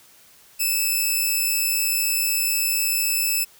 5% pulse tone pair together, 2573 / 2633 Hz, E7 / E7, -43 / -3 cents, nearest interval unison, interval 40 cents, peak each -16 / -12 dBFS, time 0.59-3.45 s, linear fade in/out 20 ms, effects white hiss -52 dBFS RMS until 3.59 s

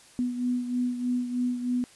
sine beating tone pair, 246.4 / 249.6 Hz, B3 / B3, -4 / +19 cents, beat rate 3.2 Hz, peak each -26 / -33 dBFS, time 0.19-1.84 s, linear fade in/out 0 ms, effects white hiss -54 dBFS RMS until 1.95 s + resampled to 24000 Hz

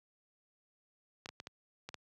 clicks, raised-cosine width 0.2 ms, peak -26 dBFS, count 6, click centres 1.259 / 1.29 / 1.401 / 1.471 / 1.89 / 1.943 s, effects high-pass 80 Hz 12 dB/octave

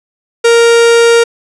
45% pulse tone, 466.2 Hz, A#4, in tune, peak -4 dBFS, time 0.44-1.24 s, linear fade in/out 10 ms, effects resampled to 22050 Hz + 7-bit

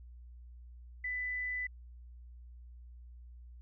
sine tone, 1995 Hz, B6, 17 cents sharp, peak -34 dBFS, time 1.04-1.67 s, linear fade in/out 5 ms, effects added 60 Hz sine -49 dBFS peak until 3.61 s

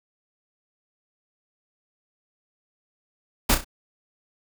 pink noise with echo, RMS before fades -18 dBFS, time 3.49-3.55 s, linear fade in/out 10 ms, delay 32 ms, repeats 3, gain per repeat -8 dB, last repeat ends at 3.646 s, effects none

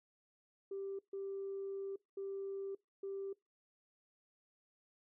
sine tone bursts at uneven times, 392 Hz, G4, in tune, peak -39 dBFS, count 4, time 0.71-0.99 / 1.13-1.96 / 2.17-2.75 / 3.03-3.33 s, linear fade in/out 5 ms, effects noise-tail reverb RT60 0.2 s tail -23 dB re dry + tanh soft clip ceiling -35 dBFS

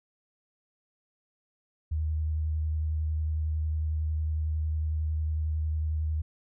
sine tone with vibrato, 77.78 Hz, D#2, in tune, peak -26 dBFS, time 1.91-6.22 s, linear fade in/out 10 ms, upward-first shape triangle, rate 11 Hz, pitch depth 22 cents each way, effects none

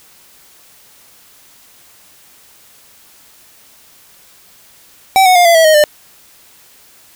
square tone with pitch steps, 768 / 736.7 / 706.7 / 677.9 / 650.3 / 623.8 / 598.4 Hz, G5 / F#5 / F5 / E5 / E5 / D#5 / D5, -36 / -8 / +20 / +48 / -24 / +4 / +32 cents, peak -6 dBFS, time 5.16-5.839 s, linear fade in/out 0 ms, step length 97 ms, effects white hiss -45 dBFS RMS until 7.15 s

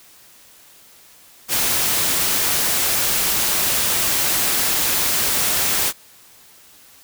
white noise, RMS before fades -19 dBFS, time 1.48-5.93 s, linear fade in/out 50 ms, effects white hiss -48 dBFS RMS until 7.03 s

